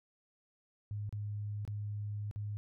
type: tone with dropouts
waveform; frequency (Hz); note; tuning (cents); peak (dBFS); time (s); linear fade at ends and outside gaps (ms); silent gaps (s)
sine; 103.83; G#2; 0; -36; 0.91-2.57; 0; 1.093-1.126 / 1.651-1.677 / 2.312-2.36
effects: none